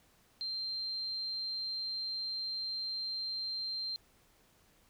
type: tone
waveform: sine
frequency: 4156 Hz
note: C8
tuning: 12 cents flat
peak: -35 dBFS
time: 0.41-3.96 s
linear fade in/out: 0 ms
effects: pink hiss -67 dBFS RMS until 4.89 s